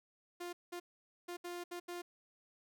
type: tone bursts at uneven times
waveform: sawtooth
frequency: 350.9 Hz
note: F4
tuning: 8 cents sharp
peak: -38 dBFS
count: 6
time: 0.4-0.53 / 0.72-0.8 / 1.28-1.37 / 1.44-1.64 / 1.71-1.8 / 1.88-2.02 s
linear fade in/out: 10 ms
effects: none